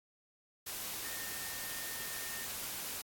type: tone in noise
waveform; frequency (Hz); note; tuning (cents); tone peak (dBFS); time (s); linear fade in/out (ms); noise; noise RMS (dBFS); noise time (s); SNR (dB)
sine; 1826; A#6; -36; -48; 1.04-2.46; 10; white; -41; 0.66-3.02; -10
effects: AAC 64 kbps